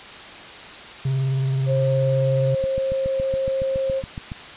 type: tone with vibrato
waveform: triangle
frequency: 133.5 Hz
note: C3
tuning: 35 cents sharp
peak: -17 dBFS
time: 1.05-2.55 s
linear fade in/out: 5 ms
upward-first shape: sine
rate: 19 Hz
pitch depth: 33 cents each way
type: tone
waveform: sine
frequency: 534 Hz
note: C5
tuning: 35 cents sharp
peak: -20 dBFS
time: 1.66-4.03 s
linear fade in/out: 50 ms
type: click train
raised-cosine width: 5 ms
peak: -18 dBFS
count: 13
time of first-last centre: 2.64-4.318 s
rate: 7.15 Hz
effects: white hiss -38 dBFS RMS until 4.56 s + resampled to 8000 Hz